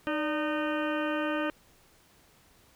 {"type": "harmonic tone with a mistuned harmonic", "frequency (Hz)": 306.9, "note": "D#4", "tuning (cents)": -24, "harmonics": [1, 2, 3, 4, 5, 6, 8, 9, 10], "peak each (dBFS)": [-31, -33, -40, -37, -37, -41, -43, -45, -46], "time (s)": [0.07, 1.5], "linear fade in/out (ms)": 0, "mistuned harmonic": 2, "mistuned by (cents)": -73, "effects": ["pink hiss -61 dBFS RMS until 2.75 s"]}